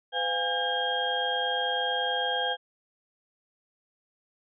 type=tone cluster; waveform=sine; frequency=507 / 707 / 816 / 1609 / 3234 Hz; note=B4 / F5 / G#5 / G6 / G#7; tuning=+45 / +21 / -31 / +45 / -47 cents; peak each=-33 / -34 / -32 / -32 / -30 dBFS; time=0.12-2.57 s; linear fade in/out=50 ms; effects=none